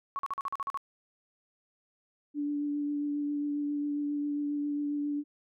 sine tone bursts, 1108.7 Hz, C#6, in tune, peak -30 dBFS, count 9, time 0.16-0.774 s, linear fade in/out 0 ms, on 30 ms, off 43 ms
sine tone with vibrato, 291.1 Hz, D4, 15 cents flat, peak -29 dBFS, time 2.34-5.24 s, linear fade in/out 50 ms, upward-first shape triangle, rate 7.4 Hz, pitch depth 15 cents each way
effects none

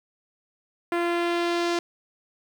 sawtooth tone with low-pass filter sweep, 344.3 Hz, F4, 25 cents flat, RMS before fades -25 dBFS, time 0.92-1.79 s, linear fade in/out 2 ms, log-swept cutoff 2100 to 5700 Hz, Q 1.2, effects 8-bit

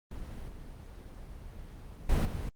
brown noise with level steps, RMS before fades -41 / -45 / -26 / -35 dBFS, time 0.11-2.49 s, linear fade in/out 2 ms, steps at 0.48 / 2.09 / 2.25 s, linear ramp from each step 5 ms, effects Opus 24 kbps

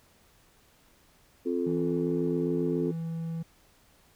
sine chord, F major, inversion second, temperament just, 261.9 / 349.2 / 436.5 Hz, C4 / F4 / A4, +2 / 0 / -14 cents, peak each -30 / -30 / -31 dBFS, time 1.45-2.92 s, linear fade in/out 20 ms
triangle tone, 164.5 Hz, E3, 3 cents flat, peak -29 dBFS, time 1.66-3.43 s, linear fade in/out 10 ms
effects tanh soft clip ceiling -15 dBFS + pink hiss -62 dBFS RMS until 4.15 s

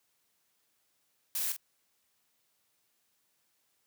blue noise with echo, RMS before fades -33 dBFS, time 1.35-1.52 s, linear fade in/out 2 ms, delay 45 ms, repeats 1, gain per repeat -9 dB, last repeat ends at 1.565 s, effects white hiss -75 dBFS RMS until 3.86 s + high-pass 80 Hz 12 dB/octave

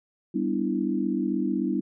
sine chord, E minor seventh, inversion first, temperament equal, 196 / 246.9 / 293.7 / 329.6 Hz, G3 / B3 / D4 / E4, 0 / 0 / 0 / 0 cents, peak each -29 dBFS, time 0.34-1.81 s, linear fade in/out 10 ms, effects none

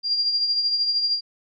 sine tone with tremolo, 4780 Hz, D8, 30 cents sharp, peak -17 dBFS, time 0.03-1.21 s, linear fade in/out 50 ms, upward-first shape triangle, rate 13 Hz, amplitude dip 55%, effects none

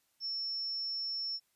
sine tone, 5400 Hz, E8, 41 cents sharp, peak -34 dBFS, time 0.2-1.4 s, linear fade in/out 50 ms, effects white hiss -75 dBFS RMS until 1.55 s + resampled to 32000 Hz

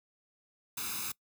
white noise with comb filter, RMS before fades -37 dBFS, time 0.77-1.12 s, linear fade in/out 5 ms, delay 0.79 ms, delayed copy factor +0.8, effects noise-tail reverb RT60 0.1 s tail -22 dB re dry + high-pass 80 Hz 12 dB/octave

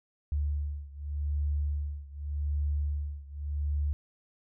sine beating tone pair, 72.7 / 73.55 Hz, D2 / D2, -17 / +3 cents, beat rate 0.85 Hz, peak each -31 / -33 dBFS, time 0.32-3.93 s, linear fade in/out 0 ms, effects none

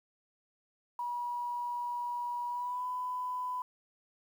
sine tone with pitch glide, 966 to 999.5 Hz, B5 to B5, -39 to +20 cents, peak -33 dBFS, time 0.99-3.62 s, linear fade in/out 2 ms, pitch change +59 cents, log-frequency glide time 2.48-2.85 s, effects 10-bit

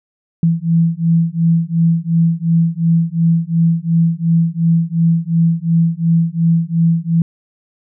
sine beating tone pair, 164.81 / 167.61 Hz, E3 / E3, 0 / +29 cents, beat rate 2.8 Hz, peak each -14 dBFS, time 0.43-7.22 s, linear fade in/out 2 ms, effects none

